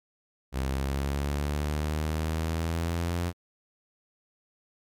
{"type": "linear sweep", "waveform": "sawtooth", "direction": "up", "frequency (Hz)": [65.41, 87.5], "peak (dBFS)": -23, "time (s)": [0.52, 3.33], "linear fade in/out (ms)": 50, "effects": ["MP3 96 kbps"]}